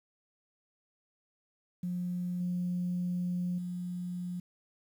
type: tone with level steps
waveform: sine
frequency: 178.2 Hz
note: F3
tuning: 35 cents sharp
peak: -31 / -29 / -34 dBFS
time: 1.83-4.4 s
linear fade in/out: 5 ms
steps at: 2.4 / 3.58 s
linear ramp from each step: 5 ms
effects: tanh soft clip ceiling -25 dBFS + 10-bit

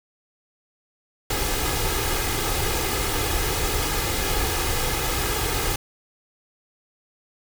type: noise with comb filter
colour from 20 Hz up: pink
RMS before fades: -24 dBFS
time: 1.3-5.76 s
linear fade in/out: 5 ms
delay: 2.4 ms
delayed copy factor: +0.6
effects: none

